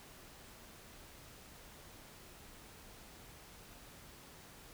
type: silence
effects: pink hiss -56 dBFS RMS until 4.73 s